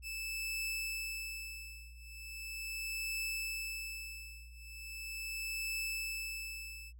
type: tone with tremolo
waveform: sawtooth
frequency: 2628 Hz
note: E7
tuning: 6 cents flat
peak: -32 dBFS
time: 0.02-6.93 s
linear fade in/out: 50 ms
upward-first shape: triangle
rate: 0.39 Hz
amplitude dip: 95%
effects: added 60 Hz sine -50 dBFS peak until 6.99 s